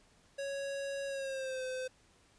square tone with pitch glide, 554.4 to 514.3 Hz, C#5 to C5, 0 to -30 cents, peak -37 dBFS, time 0.38-1.88 s, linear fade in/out 10 ms, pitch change -130 cents, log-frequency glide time 1.06-1.64 s, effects pink hiss -66 dBFS RMS until 2.38 s + resampled to 22050 Hz

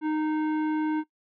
sine tone with hard clipping, 308.9 Hz, D#4, 12 cents flat, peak -26 dBFS, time 0.01-1.04 s, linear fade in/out 50 ms, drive 15 dB, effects noise-tail reverb RT60 0.1 s tail -20 dB re dry + low-pass 2000 Hz 12 dB/octave

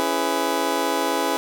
20% pulse chord, C# minor seventh, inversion none, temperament just, 277.2 / 332.6 / 415.8 / 498.9 Hz, C#4 / E4 / G#4 / B4, 0 / +16 / +2 / +17 cents, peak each -22 dBFS, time 0-1.37 s, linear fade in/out 0 ms, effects none

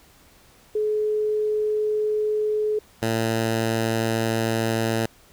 sine / 10% pulse tone pair in turn, 426 / 113.09 Hz, G#4 / A2, +44 / +48 cents, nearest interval octave + major seventh, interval 2296 cents, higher first, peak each -20 / -13 dBFS, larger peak second, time 0.75-2.79 / 3.02-5.06 s, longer neither, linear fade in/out 5 ms, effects pink hiss -54 dBFS RMS until 5.32 s

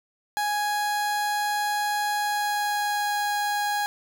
30% pulse tone with pitch glide, 830.6 to 825.3 Hz, G#5 to G#5, 0 to -11 cents, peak -21 dBFS, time 0.37-3.86 s, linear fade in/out 0 ms, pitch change -11 cents, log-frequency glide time 2.14-3.22 s, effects none

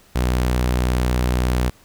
sawtooth tone, 61.8 Hz, B1, 2 cents sharp, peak -13 dBFS, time 0.15-1.7 s, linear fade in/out 10 ms, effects pink hiss -52 dBFS RMS until 1.84 s

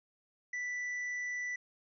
sine tone with tanh clipping, 1974 Hz, B6, 1 cent flat, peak -36 dBFS, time 0.53-1.56 s, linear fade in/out 5 ms, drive 5 dB, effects resampled to 16000 Hz

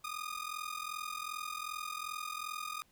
sawtooth ring-modulated tone, 1228 Hz, D#6, 23 cents flat, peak -32 dBFS, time 0.04-2.82 s, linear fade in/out 0 ms, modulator 21.3 Hz, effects pink hiss -69 dBFS RMS until 2.91 s

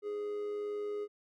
triangle tone with amplitude modulation, 415.3 Hz, G#4, in tune, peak -31 dBFS, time 0.02-1.08 s, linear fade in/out 50 ms, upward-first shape sine, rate 102 Hz, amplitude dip 35%, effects none

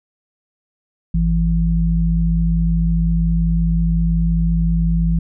sine tone pair together, 52.25 / 166.7 Hz, G#1 / E3, +11 / +20 cents, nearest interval octave + minor sixth, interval 2009 cents, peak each -16 dBFS, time 1.14-5.19 s, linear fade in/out 5 ms, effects none

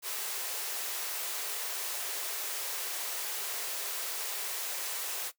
white high-pass noise, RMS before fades -36 dBFS, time 0.02-5.32 s, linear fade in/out 50 ms, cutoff 360 Hz, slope 96 dB/octave, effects noise-tail reverb RT60 0.1 s tail -17 dB re dry

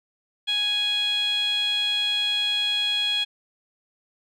15% pulse tone with band-pass filter, 830 Hz, G#5, 1 cent flat, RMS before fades -24 dBFS, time 0.47-3.25 s, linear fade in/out 20 ms, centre 3400 Hz, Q 6, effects none

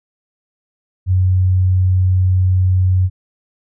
sine tone, 92.5 Hz, F#2, in tune, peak -10 dBFS, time 1.06-3.1 s, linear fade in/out 50 ms, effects none

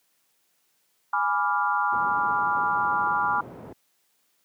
sine chord, G# diminished seventh, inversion none, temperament equal, 830.6 / 987.8 / 1174.7 / 1396.9 Hz, G#5 / B5 / D6 / F6, 0 / 0 / 0 / 0 cents, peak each -27 dBFS, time 1.13-3.41 s, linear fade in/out 5 ms
pink low-pass noise, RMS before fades -38 dBFS, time 1.92-3.73 s, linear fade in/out 5 ms, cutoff 680 Hz, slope 12 dB/octave
effects white hiss -69 dBFS RMS until 4.44 s + high-pass 150 Hz 12 dB/octave

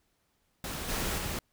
pink noise with level steps, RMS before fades -37 / -32 / -35 dBFS, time 0.64-1.39 s, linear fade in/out 2 ms, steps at 0.88 / 1.17 s, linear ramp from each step 20 ms, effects pink hiss -74 dBFS RMS until 1.52 s

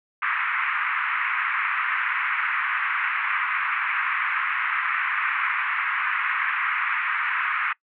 pink band-pass noise, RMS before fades -25 dBFS, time 0.22-7.73 s, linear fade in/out 5 ms, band 1100 to 2400 Hz, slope 48 dB/octave, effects noise-tail reverb RT60 0.1 s tail -23 dB re dry

